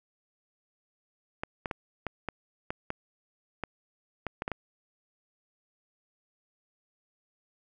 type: clicks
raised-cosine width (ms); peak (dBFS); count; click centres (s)
0.5; -17; 12; 1.435 / 1.658 / 1.712 / 2.067 / 2.287 / 2.705 / 2.904 / 3.637 / 4.267 / 4.421 / 4.479 / 4.517
effects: none